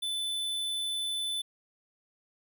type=tone; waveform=square; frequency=3508 Hz; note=A7; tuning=6 cents flat; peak=-31 dBFS; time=0.02-1.42 s; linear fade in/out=10 ms; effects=none